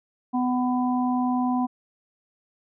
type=harmonic tone; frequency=250 Hz; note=B3; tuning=21 cents sharp; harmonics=1 / 3 / 4; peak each=-22 / -28 / -31 dBFS; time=0.33-1.67 s; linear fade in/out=20 ms; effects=none